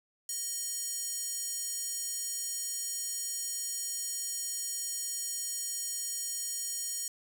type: tone with high-pass filter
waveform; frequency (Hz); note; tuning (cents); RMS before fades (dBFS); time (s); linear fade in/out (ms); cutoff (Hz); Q
square; 622.3; D#5; 0; -36; 0.29-7.08; 2; 7100; 3
effects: none